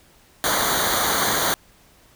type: noise with comb filter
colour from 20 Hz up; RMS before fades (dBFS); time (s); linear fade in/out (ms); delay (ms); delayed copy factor
pink; -21; 0.44-1.54; 0; 0.38; -0.9
effects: pink hiss -54 dBFS RMS until 2.15 s